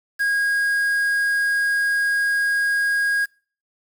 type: tone with quantisation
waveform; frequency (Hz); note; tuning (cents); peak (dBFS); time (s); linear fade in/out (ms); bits
triangle; 1637; G#6; -25; -16; 0.19-3.26; 20; 6
effects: noise-tail reverb RT60 0.4 s tail -24 dB re dry